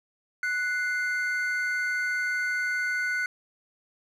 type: tone pair together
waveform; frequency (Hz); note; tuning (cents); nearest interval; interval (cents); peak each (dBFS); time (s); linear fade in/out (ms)
triangle; 1481 / 2094; F#6 / C7; +1 / +1; tritone; 600; -25 / -29; 0.43-3.26; 2
effects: none